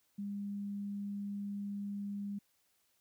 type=tone; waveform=sine; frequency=201.9 Hz; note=G#3; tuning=49 cents flat; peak=-37 dBFS; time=0.18-2.39 s; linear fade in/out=10 ms; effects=white hiss -75 dBFS RMS until 3 s